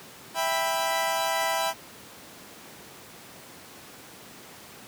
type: chord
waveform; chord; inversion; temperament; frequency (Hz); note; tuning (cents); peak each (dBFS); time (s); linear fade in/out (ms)
sawtooth; E minor; none; equal with one note detuned; 659.3 / 791.7 / 987.8; E5 / G5 / B5; 0 / +17 / 0; -25 / -26 / -25; 0.34-1.74; 50
effects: pink hiss -46 dBFS RMS until 4.87 s + high-pass 150 Hz 12 dB/octave